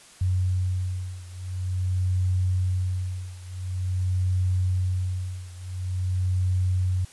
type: beating tone pair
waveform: sine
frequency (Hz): 91.9 / 92.37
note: F#2 / F#2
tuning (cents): -11 / -2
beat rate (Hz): 0.47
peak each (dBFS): -25 / -27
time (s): 0.21-7.05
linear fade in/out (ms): 5
effects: white hiss -50 dBFS RMS until 7.12 s + resampled to 24000 Hz